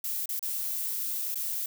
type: noise with dropouts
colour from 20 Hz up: violet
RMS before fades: -32 dBFS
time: 0.04-1.66 s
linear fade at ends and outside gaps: 2 ms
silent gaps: 0.258-0.291 / 0.393-0.427 / 1.345-1.356 s
effects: none